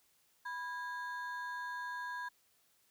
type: ring-modulated tone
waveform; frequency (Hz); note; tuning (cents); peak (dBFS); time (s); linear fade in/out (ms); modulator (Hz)
triangle; 1313; E6; -7; -34; 0.45-2.29; 10; 326
effects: white hiss -72 dBFS RMS until 2.9 s